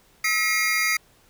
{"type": "tone cluster", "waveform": "square", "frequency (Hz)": [1287, 1931, 2146, 2407, 4771], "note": ["E6", "B6", "C7", "D7", "D8"], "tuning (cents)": [-42, -39, 43, 42, 26], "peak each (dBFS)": [-31, -27, -24, -31, -30], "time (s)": [0.24, 0.97], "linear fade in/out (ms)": 5, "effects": ["pink hiss -58 dBFS RMS until 1.29 s"]}